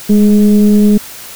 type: tone with frequency modulation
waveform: sine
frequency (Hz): 207.1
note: G#3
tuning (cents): -5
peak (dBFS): -4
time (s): 0.09-0.98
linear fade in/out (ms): 10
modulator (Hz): 212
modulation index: 0.58
effects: white hiss -30 dBFS RMS until 1.35 s